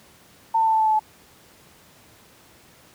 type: tone with pitch steps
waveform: sine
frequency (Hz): 899 / 892.8 / 886.6 / 880.5 / 874.4 / 868.4 / 862.4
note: A5 / A5 / A5 / A5 / A5 / A5 / A5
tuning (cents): +37 / +25 / +13 / +1 / -11 / -23 / -35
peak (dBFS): -16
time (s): 0.54-0.995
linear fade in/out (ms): 10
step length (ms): 65
effects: pink hiss -52 dBFS RMS until 2.94 s + high-pass 80 Hz 12 dB/octave